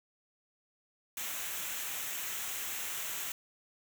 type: noise with comb filter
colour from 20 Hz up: white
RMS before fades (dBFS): -38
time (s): 1.17-3.32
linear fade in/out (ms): 2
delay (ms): 0.21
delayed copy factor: -0.55
effects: none